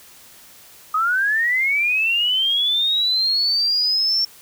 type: linear sweep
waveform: sine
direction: up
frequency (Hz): 1235 to 5470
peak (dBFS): -16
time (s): 0.94-4.25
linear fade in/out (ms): 5
effects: white hiss -46 dBFS RMS until 4.41 s